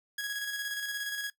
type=tone with tremolo; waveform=sawtooth; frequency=1661.2 Hz; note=G#6; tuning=in tune; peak=-28 dBFS; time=0.18-1.3 s; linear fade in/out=5 ms; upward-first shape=square; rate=17 Hz; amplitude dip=35%; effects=noise-tail reverb RT60 0.1 s tail -18 dB re dry